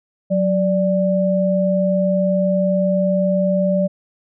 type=tone pair together; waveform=sine; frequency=185 / 587.3 Hz; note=F#3 / D5; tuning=0 / 0 cents; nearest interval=octave + minor sixth; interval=2000 cents; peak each=-17 dBFS; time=0.3-3.88 s; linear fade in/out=20 ms; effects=none